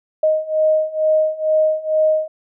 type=beating tone pair; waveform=sine; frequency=622.3 / 624.5 Hz; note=D#5 / D#5; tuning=0 / +6 cents; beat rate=2.2 Hz; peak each=-18 / -16 dBFS; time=0.23-2.28 s; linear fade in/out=5 ms; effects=none